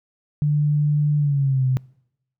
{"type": "tone with pitch glide", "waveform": "sine", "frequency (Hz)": [148.1, 129.68], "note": ["D3", "C3"], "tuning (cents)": [15, -15], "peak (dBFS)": -16, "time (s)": [0.42, 1.77], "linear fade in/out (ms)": 0, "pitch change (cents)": -230, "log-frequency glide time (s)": [1.18, 1.65], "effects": ["noise-tail reverb RT60 0.8 s tail -25 dB re dry"]}